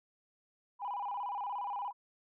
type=tone with vibrato; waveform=sine; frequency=895 Hz; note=A5; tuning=29 cents sharp; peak=-34 dBFS; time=0.79-1.93 s; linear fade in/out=50 ms; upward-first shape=square; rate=17 Hz; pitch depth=170 cents each way; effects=tanh soft clip ceiling -31 dBFS